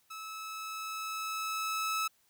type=tone with level ramp; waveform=sawtooth; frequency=1300 Hz; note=E6; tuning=24 cents flat; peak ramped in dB=-38 to -26 dBFS; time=0.1-2.08 s; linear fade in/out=10 ms; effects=white hiss -70 dBFS RMS until 2.29 s